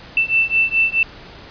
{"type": "beating tone pair", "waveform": "sine", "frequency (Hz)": [2664, 2668.7], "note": ["E7", "E7"], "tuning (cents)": [18, 21], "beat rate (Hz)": 4.7, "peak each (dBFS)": -17, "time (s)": [0.17, 1.03], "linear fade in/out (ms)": 2, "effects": ["pink hiss -39 dBFS RMS until 1.5 s", "resampled to 11025 Hz"]}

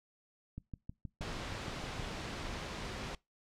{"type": "click train", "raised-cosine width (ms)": 5, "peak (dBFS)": -30, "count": 10, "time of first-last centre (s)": [0.58, 1.997], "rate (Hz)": 6.35}
{"type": "noise", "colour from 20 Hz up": "pink", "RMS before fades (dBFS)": -41, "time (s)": [1.21, 3.15], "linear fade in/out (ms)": 2}
{"effects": ["noise-tail reverb RT60 0.2 s tail -23 dB re dry", "low-pass 5000 Hz 12 dB/octave"]}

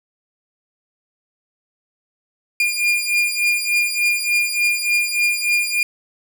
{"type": "beating tone pair", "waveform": "40% pulse", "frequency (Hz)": [2413, 2416.4], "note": ["D7", "D7"], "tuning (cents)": [46, 49], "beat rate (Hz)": 3.4, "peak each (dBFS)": [-18, -20], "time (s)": [2.6, 5.83], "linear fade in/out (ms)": 2, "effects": ["8-bit"]}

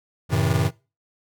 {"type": "chord", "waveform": "square", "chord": "F# diminished seventh", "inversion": "none", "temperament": "just", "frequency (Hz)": [92.5, 111, 133.2, 159.84], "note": ["F#2", "A2", "C3", "Eb3"], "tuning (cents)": [0, 16, 31, 47], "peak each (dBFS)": -25, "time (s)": [0.29, 0.71], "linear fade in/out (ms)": 50, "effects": ["noise-tail reverb RT60 0.3 s tail -22 dB re dry"]}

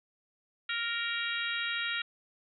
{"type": "harmonic tone with a mistuned harmonic", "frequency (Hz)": 466.2, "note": "A#4", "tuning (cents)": 0, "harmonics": [3, 4, 5, 6, 7, 8], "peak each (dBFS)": [-36, -37, -38, -39, -39, -40], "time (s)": [0.69, 2.02], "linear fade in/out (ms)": 5, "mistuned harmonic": 8, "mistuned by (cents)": 35, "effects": []}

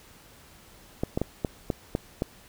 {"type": "clicks", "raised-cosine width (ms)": 2, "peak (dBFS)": -12, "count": 7, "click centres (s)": [1.035, 1.175, 1.216, 1.448, 1.702, 1.951, 2.221], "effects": ["pink hiss -53 dBFS RMS until 2.48 s"]}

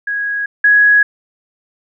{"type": "tone pair in turn", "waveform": "sine", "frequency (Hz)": [1655, 1669.4], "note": ["G#6", "G#6"], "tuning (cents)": [-6, 9], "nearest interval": "unison", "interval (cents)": 15, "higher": "second", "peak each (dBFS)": [-16, -6], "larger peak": "second", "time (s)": [[0.07, 0.46], [0.64, 1.03]], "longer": "neither", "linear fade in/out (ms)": 5, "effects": []}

